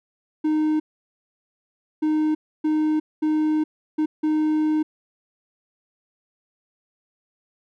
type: tone bursts at uneven times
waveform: triangle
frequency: 308.5 Hz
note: D#4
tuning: 15 cents flat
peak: -16 dBFS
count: 6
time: 0.44-0.8 / 2.02-2.35 / 2.64-3 / 3.22-3.64 / 3.98-4.06 / 4.23-4.83 s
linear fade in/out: 10 ms
effects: none